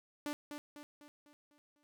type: tone with echo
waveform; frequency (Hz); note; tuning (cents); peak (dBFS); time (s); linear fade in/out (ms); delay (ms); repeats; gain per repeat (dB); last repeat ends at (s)
sawtooth; 293.7; D4; 0; -33; 0.26-0.33; 0; 250; 6; -6; 1.83
effects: none